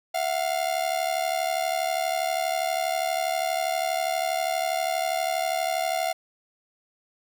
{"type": "ring-modulated tone", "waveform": "45% pulse", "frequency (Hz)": 701, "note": "F5", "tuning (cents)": 6, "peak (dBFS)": -21, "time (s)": [0.14, 6.13], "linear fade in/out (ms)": 10, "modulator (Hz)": 36.2, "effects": []}